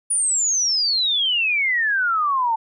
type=exponential sweep; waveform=sine; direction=down; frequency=9770 to 880 Hz; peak=-17 dBFS; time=0.1-2.56 s; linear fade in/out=10 ms; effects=none